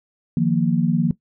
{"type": "chord", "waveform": "sine", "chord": "Eb suspended second", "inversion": "none", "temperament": "equal", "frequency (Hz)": [155.56, 174.61, 233.1], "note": ["Eb3", "F3", "Bb3"], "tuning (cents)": [0, 0, 0], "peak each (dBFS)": [-21, -19, -20], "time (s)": [0.37, 1.11], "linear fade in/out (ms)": 2, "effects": ["noise-tail reverb RT60 0.1 s tail -17 dB re dry"]}